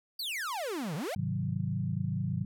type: exponential two-way sweep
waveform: 45% pulse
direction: down then up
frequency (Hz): 4759 to 138.6 to 812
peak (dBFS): -33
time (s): 0.19-1.15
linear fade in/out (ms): 5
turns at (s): 0.95
type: chord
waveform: sine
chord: Ab dominant seventh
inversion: none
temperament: equal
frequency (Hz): 103.83 / 130.81 / 155.56 / 185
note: Ab2 / C3 / Eb3 / Gb3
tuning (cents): 0 / 0 / 0 / 0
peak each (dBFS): -35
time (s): 1.16-2.45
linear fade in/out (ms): 5
effects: none